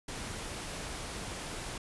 pink noise, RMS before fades -40 dBFS, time 0.08-1.78 s, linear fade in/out 5 ms, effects resampled to 24000 Hz

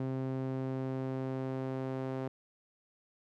sawtooth tone with band-pass filter sweep, 131.7 Hz, C3, 12 cents sharp, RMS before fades -36 dBFS, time 0-2.28 s, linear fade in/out 2 ms, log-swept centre 270 to 440 Hz, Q 0.82, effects none

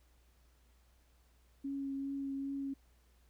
sine tone with vibrato, 275 Hz, C#4, 14 cents flat, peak -36 dBFS, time 1.64-2.74 s, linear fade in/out 10 ms, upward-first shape triangle, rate 2.5 Hz, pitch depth 16 cents each way, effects added 60 Hz sine -65 dBFS peak until 3.29 s + pink hiss -73 dBFS RMS until 3.29 s

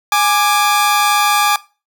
sawtooth tone pair together, 830 / 1185.2 Hz, G#5 / D6, -1 / +15 cents, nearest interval tritone, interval 616 cents, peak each -10 dBFS, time 0.12-1.56 s, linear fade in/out 2 ms, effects noise-tail reverb RT60 0.3 s tail -19 dB re dry

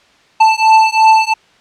square beating tone pair, 880 / 882.9 Hz, A5 / A5, 0 / +6 cents, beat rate 2.9 Hz, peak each -10 dBFS, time 0.4-1.34 s, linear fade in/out 10 ms, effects white hiss -49 dBFS RMS until 1.6 s + low-pass 4000 Hz 12 dB/octave

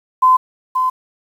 sine tone pair in turn, 1025 / 1025 Hz, C6 / C6, -36 / -36 cents, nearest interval unison, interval 0 cents, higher neither, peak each -7 / -13 dBFS, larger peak first, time 0.22-0.37 / 0.75-0.9 s, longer neither, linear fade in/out 10 ms, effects 7-bit

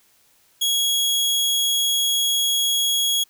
sawtooth tone, 3322 Hz, G#7, in tune, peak -15 dBFS, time 0.61-3.24 s, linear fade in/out 10 ms, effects white hiss -59 dBFS RMS until 3.29 s

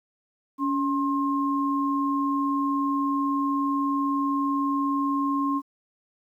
sine tone pair together, 281.2 / 1065 Hz, C#4 / C6, +25 / +30 cents, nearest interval octave + major seventh, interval 2305 cents, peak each -24 / -26 dBFS, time 0.58-5.62 s, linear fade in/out 50 ms, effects 10-bit

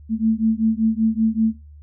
sine beating tone pair, 219.5 / 224.7 Hz, A3 / A3, -4 / +37 cents, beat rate 5.2 Hz, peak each -19 dBFS, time 0.09-1.55 s, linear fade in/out 50 ms, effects noise-tail reverb RT60 0.2 s tail -20 dB re dry + added 74 Hz sine -40 dBFS peak until 1.82 s

